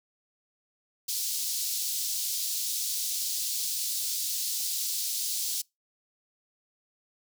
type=high-pass noise; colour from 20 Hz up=pink; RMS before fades=-31 dBFS; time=1.08-5.62 s; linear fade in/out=10 ms; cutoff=4200 Hz; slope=24 dB/octave; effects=noise-tail reverb RT60 0.2 s tail -25 dB re dry